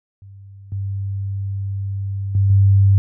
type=tone with level steps; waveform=sine; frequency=98.4 Hz; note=G2; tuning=7 cents sharp; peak=-37 / -21 / -12 / -9 dBFS; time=0.22-2.98 s; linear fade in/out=0 ms; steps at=0.72 / 2.35 / 2.5 s; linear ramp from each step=2 ms; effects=none